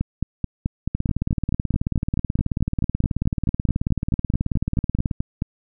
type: two click trains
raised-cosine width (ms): 5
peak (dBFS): -9 / -9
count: 78 / 26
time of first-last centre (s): 0.95-5.112 / 0.01-5.421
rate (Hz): 18.5 / 4.62
effects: none